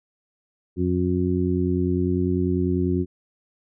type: harmonic tone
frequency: 90.1 Hz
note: F#2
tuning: 45 cents flat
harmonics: 1 / 2 / 3 / 4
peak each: -25 / -25 / -25 / -25 dBFS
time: 0.76-3.06 s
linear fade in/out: 50 ms
effects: none